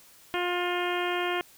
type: harmonic tone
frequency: 354.6 Hz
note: F4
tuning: 26 cents sharp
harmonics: 1 / 2 / 3 / 4 / 5 / 6 / 7 / 8 / 9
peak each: -30 / -33 / -35 / -36 / -37 / -38 / -38 / -39 / -40 dBFS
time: 0.34-1.41 s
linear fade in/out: 0 ms
effects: white hiss -55 dBFS RMS until 1.57 s